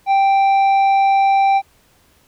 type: tone with tanh clipping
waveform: sine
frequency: 784 Hz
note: G5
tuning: in tune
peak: -12 dBFS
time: 0.06-1.62 s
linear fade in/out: 50 ms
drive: 7 dB
effects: pink hiss -55 dBFS RMS until 2.27 s